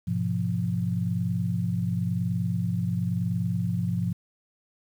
sine chord, F diminished, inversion first, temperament just, 104.77 / 125.72 / 174.61 Hz, Ab2 / Cb3 / F3, +16 / +31 / 0 cents, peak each -29 / -30 / -27 dBFS, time 0.07-4.13 s, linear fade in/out 10 ms, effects 9-bit

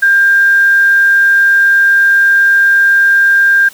sine tone with quantisation, 1596 Hz, G6, 31 cents sharp, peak -5 dBFS, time 0.02-3.69 s, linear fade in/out 10 ms, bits 5, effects white hiss -38 dBFS RMS until 3.73 s + high-pass 100 Hz 12 dB/octave

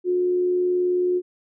sine tone with amplitude modulation, 360.2 Hz, F#4, 46 cents flat, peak -17 dBFS, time 0.04-1.22 s, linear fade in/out 50 ms, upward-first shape sine, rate 78.8 Hz, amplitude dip 25%, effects none

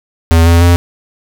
square tone with pitch steps, 82.7 / 84.73 / 86.81 Hz, E2 / E2 / F2, +6 / +48 / -10 cents, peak -5 dBFS, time 0.31-0.76 s, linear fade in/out 0 ms, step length 150 ms, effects none

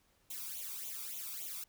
blue noise with flanger, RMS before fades -43 dBFS, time 0.3-1.64 s, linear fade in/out 5 ms, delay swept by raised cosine 0.29 to 0.88 ms, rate 3.5 Hz, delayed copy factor +0.85, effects pink hiss -72 dBFS RMS until 1.68 s

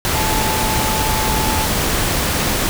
sine tone in noise, 871 Hz, A5, 18 cents flat, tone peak -22 dBFS, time 0.15-1.66 s, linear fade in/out 0 ms, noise pink, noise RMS -18 dBFS, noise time 0.05-2.69 s, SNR -7 dB, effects none

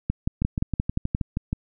two click trains, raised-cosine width 5 ms, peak -10 / -12 dBFS, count 7 / 8, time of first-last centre 0.1-1.149 / 0.42-1.529 s, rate 5.72 / 6.31 Hz, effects none

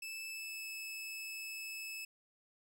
sawtooth tone with pitch glide, 2627 to 2607 Hz, E7 to E7, -7 to -20 cents, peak -39 dBFS, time 0.02-2.05 s, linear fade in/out 5 ms, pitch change -13 cents, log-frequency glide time 0.29-0.67 s, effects none

